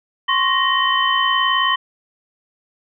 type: tone cluster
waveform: sine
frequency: 1044 / 1103 / 1871 / 3055 Hz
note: C6 / C#6 / A#6 / G7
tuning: -4 / -9 / +6 / -45 cents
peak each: -20 dBFS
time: 0.28-1.76 s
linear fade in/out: 10 ms
effects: none